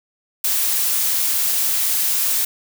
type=noise; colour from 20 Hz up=blue; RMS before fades=-19 dBFS; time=0.44-2.45 s; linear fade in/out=5 ms; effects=none